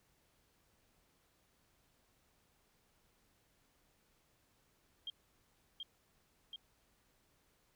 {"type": "tone with echo", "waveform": "sine", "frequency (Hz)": 3209, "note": "G7", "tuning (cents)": 40, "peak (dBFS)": -40, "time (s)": [5.07, 5.1], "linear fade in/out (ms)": 2, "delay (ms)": 730, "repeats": 2, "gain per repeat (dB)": -2, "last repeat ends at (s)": 6.56, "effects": ["pink hiss -74 dBFS RMS until 7.75 s"]}